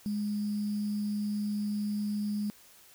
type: tone with sample-and-hold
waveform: sine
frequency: 207.7 Hz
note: G#3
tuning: in tune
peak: -29 dBFS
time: 0.06-2.5 s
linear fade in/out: 0 ms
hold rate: 4900 Hz
effects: white hiss -57 dBFS RMS until 2.94 s